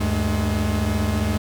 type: tone cluster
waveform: 45% pulse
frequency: 75.7 / 98.6 / 212.5 Hz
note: D#2 / G2 / G#3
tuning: -47 / +11 / +40 cents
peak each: -24 dBFS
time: 0-1.38 s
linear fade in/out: 10 ms
effects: none